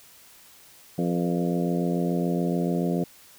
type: harmonic tone with a mistuned harmonic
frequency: 87 Hz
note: F2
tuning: 6 cents flat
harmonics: 2 / 3 / 4 / 5 / 6 / 7 / 8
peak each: -25 / -29 / -31 / -33 / -35 / -36 / -37 dBFS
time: 0.98-3.04 s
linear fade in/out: 5 ms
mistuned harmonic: 6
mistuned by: -42 cents
effects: white hiss -52 dBFS RMS until 3.38 s